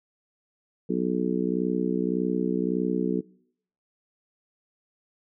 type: harmonic tone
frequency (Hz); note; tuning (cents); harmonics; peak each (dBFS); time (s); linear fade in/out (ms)
61.74; B1; 0; 3 / 4 / 5 / 6 / 7; -28 / -29 / -30 / -31 / -31; 0.89-3.21; 10
effects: noise-tail reverb RT60 0.7 s tail -24 dB re dry